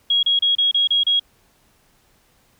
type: tone bursts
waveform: sine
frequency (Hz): 3300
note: G#7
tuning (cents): -12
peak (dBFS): -14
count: 7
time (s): 0.1-1.196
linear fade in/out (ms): 5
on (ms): 130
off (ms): 31
effects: pink hiss -59 dBFS RMS until 2.59 s